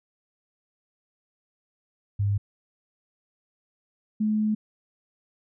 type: tone pair in turn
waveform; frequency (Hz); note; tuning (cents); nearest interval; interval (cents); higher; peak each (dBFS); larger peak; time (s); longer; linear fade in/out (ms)
sine; 101.1 / 214.2; G#2 / A3; -46 / -46; octave + minor second; 1300; second; -21; neither; 2.19-2.38 / 4.2-4.55; second; 10
effects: none